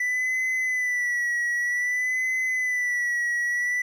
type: tone with vibrato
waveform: triangle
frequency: 1975.5 Hz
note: B6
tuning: in tune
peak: -21 dBFS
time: 0-3.82 s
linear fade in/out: 5 ms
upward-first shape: sine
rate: 0.53 Hz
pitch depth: 50 cents each way
effects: none